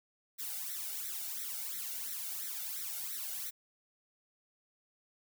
blue noise with flanger, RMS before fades -40 dBFS, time 0.38-3.51 s, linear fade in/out 20 ms, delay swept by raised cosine 0.51 to 1.41 ms, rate 2.9 Hz, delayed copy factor +0.95, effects none

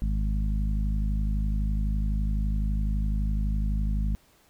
harmonic tone, 51.91 Hz, G#1, in tune, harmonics 1 / 2 / 3 / 4 / 5, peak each -24 / -36 / -35 / -35 / -46 dBFS, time 0.02-4.15 s, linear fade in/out 0 ms, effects pink hiss -61 dBFS RMS until 4.49 s

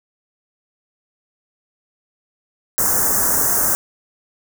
white band-stop noise, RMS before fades -17 dBFS, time 2.78-3.75 s, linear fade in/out 0 ms, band 1700 to 5900 Hz, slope 48 dB/octave, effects none

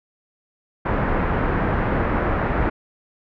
pink low-pass noise, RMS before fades -21 dBFS, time 0.85-2.7 s, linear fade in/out 10 ms, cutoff 1800 Hz, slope 24 dB/octave, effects none

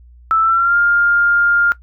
sine tone with pitch glide, 1318.5 to 1405 Hz, E6 to F6, 0 to +10 cents, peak -10 dBFS, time 0.31-1.72 s, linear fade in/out 0 ms, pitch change +110 cents, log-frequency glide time 0.41-0.76 s, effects noise-tail reverb RT60 0.1 s tail -17 dB re dry + added 60 Hz sine -40 dBFS peak until 1.82 s

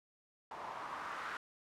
blue noise with low-pass filter sweep, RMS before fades -44 dBFS, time 0.51-1.37 s, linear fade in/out 2 ms, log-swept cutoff 870 to 1400 Hz, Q 3.1, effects none

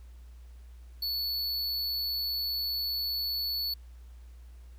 square tone, 4435 Hz, C#8, in tune, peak -30 dBFS, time 1.02-3.74 s, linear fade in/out 5 ms, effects added 60 Hz sine -46 dBFS peak until 4.78 s + pink hiss -66 dBFS RMS until 4.78 s

